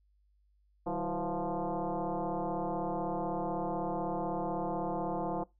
sine tone with frequency modulation, 190 Hz, F#3, 46 cents sharp, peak -31 dBFS, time 0.86-5.44 s, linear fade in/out 10 ms, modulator 172 Hz, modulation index 4.5, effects noise-tail reverb RT60 0.2 s tail -22 dB re dry + added 50 Hz sine -66 dBFS peak until 5.59 s

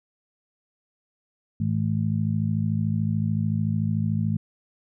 harmonic tone, 53.6 Hz, A1, 45 cents flat, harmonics 2 / 3 / 4, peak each -25 / -26 / -27 dBFS, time 1.6-4.37 s, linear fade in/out 5 ms, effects none

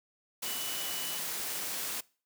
sine tone in noise, 2960 Hz, F#7, in tune, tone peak -41 dBFS, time 0.45-1.19 s, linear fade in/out 10 ms, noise white, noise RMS -36 dBFS, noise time 0.42-2.01 s, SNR -8 dB, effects noise-tail reverb RT60 0.4 s tail -23 dB re dry + high-pass 150 Hz 12 dB/octave

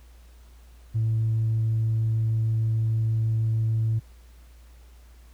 triangle tone with tanh clipping, 111.7 Hz, A2, 27 cents sharp, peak -21 dBFS, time 0.94-4 s, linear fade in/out 20 ms, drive 5 dB, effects added 59 Hz sine -47 dBFS peak until 5.33 s + pink hiss -60 dBFS RMS until 5.33 s

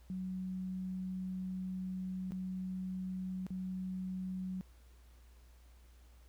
sine tone with dropouts, 185.9 Hz, F#3, 8 cents sharp, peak -37 dBFS, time 0.1-4.61 s, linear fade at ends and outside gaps 0 ms, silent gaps 2.308-2.32 / 3.466-3.505 s, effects added 60 Hz sine -57 dBFS peak until 6.28 s + pink hiss -69 dBFS RMS until 6.28 s

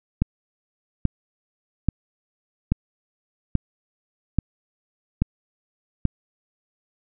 click train, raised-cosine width 5 ms, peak -6 dBFS, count 8, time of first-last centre 0.22-6.053 s, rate 1.2 Hz, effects none

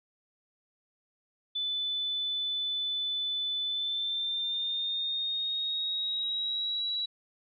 sine tone with pitch glide, 3500 to 3906 Hz, A7 to B7, -10 to -20 cents, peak -29 dBFS, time 1.55-7.06 s, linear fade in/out 10 ms, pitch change +190 cents, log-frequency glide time 3.64-6.88 s, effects none

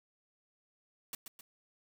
white noise with echo, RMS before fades -41 dBFS, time 1.13-1.15 s, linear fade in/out 2 ms, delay 130 ms, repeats 2, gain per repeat -6 dB, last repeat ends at 1.41 s, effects none

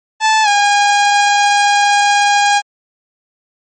sawtooth tone with pitch glide, 874 to 815.5 Hz, A5 to G#5, -12 to -32 cents, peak -5 dBFS, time 0.2-2.62 s, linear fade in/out 50 ms, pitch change -120 cents, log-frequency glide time 0.43-0.48 s, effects MP3 32 kbps

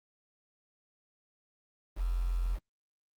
sine tone with quantisation, 43.65 Hz, F1, in tune, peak -28 dBFS, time 1.96-2.59 s, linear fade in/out 50 ms, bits 8, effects Opus 24 kbps

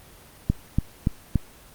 click train, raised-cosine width 5 ms, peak -7 dBFS, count 4, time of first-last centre 0.5-1.357 s, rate 3.5 Hz, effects pink hiss -49 dBFS RMS until 1.74 s + Opus 24 kbps

